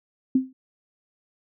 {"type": "tone with exponential decay", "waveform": "sine", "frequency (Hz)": 260.6, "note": "C4", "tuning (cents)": -7, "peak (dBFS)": -13, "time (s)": [0.35, 0.53], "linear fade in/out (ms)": 5, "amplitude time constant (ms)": 37, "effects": []}